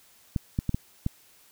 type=clicks; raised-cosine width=5 ms; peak=-13 dBFS; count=5; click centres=0.362 / 0.589 / 0.693 / 0.745 / 1.064 s; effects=white hiss -58 dBFS RMS until 1.51 s